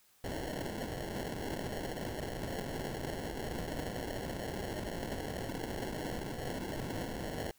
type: noise with sample-and-hold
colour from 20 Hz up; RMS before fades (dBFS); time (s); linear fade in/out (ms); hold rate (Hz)
white; -39; 0.24-7.51; 2; 1225
effects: white hiss -67 dBFS RMS until 7.58 s